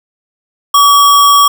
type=tone with sample-and-hold; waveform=sine; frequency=1143 Hz; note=D6; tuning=47 cents flat; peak=-3 dBFS; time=0.74-1.48 s; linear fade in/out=5 ms; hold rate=4410 Hz; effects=none